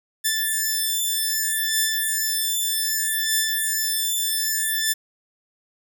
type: beating tone pair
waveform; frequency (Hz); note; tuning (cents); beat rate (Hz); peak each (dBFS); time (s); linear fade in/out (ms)
5% pulse; 1760 / 1760.64; A6 / A6; 0 / +1; 0.64; -13; 0.24-4.94; 20
effects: none